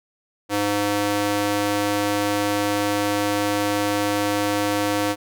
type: tone with high-pass filter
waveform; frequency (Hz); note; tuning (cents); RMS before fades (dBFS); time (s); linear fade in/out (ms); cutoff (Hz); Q
square; 102.6; G#2; -21; -22; 0.49-5.16; 50; 340; 1
effects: none

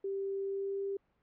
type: tone with pitch glide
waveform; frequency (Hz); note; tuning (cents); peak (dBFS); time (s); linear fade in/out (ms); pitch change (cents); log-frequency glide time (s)
sine; 392 to 395; G4 to G4; 0 to +13; -33; 0.04-0.97; 5; +13; 0.43-0.84
effects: pink hiss -75 dBFS RMS until 1.22 s + low-pass 2000 Hz 12 dB/octave

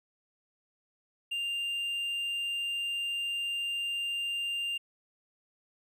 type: tone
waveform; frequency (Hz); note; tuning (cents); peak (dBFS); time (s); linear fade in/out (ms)
triangle; 2794; F7; 0; -29; 1.31-4.78; 10
effects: none

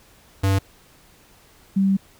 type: tone pair in turn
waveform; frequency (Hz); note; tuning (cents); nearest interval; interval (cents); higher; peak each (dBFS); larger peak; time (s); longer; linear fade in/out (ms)
square / sine; 97.1 / 194.2; G2 / G3; -16 / -16; octave; 1200; second; -17 / -15; second; 0.43-0.59 / 1.76-1.97; second; 10
effects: pink hiss -53 dBFS RMS until 2.19 s

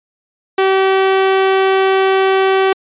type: tone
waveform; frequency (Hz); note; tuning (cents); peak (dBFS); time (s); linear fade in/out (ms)
sawtooth; 383.6; G4; -37; -6; 0.58-2.73; 5
effects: resampled to 8000 Hz

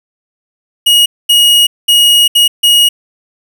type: tone bursts at uneven times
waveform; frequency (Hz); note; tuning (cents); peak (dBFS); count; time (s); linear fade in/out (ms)
45% pulse; 2887; F#7; -43; -4; 5; 0.86-1.06 / 1.29-1.67 / 1.88-2.28 / 2.35-2.48 / 2.63-2.89; 10
effects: none

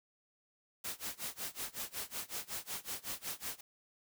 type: noise with tremolo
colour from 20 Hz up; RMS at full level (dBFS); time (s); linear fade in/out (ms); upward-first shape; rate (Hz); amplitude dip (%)
white; -39; 0.84-3.61; 5; sine; 5.4; 95
effects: none

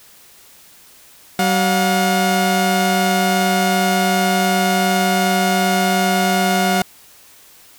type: tone pair together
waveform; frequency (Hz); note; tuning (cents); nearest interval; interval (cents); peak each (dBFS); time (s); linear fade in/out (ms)
sawtooth; 190.17 / 718; F#3 / F5; +48 / +48; octave + major seventh; 2300; -13; 1.39-6.82; 2
effects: white hiss -46 dBFS RMS until 7.78 s

